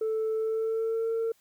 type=tone with pitch glide; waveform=sine; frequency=440 to 453.9 Hz; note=A4 to A#4; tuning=0 to -46 cents; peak=-24 dBFS; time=0.01-1.32 s; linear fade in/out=5 ms; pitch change=+54 cents; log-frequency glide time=0.35-1.09 s; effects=tanh soft clip ceiling -24 dBFS + white hiss -66 dBFS RMS until 1.4 s